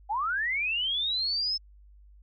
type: linear sweep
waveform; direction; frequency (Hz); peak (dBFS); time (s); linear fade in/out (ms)
sine; up; 774 to 5274; -26; 0.09-1.58; 20
effects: added 50 Hz sine -51 dBFS peak until 2.22 s